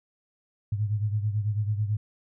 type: beating tone pair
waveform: sine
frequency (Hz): 103.83 / 112.93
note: G#2 / A2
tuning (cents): 0 / +46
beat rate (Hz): 9.1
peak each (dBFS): -25 / -31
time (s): 0.72-1.97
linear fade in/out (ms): 5
effects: none